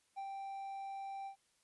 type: tone with ADSR envelope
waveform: triangle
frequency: 784 Hz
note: G5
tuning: in tune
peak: -38 dBFS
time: 0.16-1.36 s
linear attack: 23 ms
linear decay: 67 ms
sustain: -2 dB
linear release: 96 ms
effects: white hiss -75 dBFS RMS until 1.63 s + resampled to 24000 Hz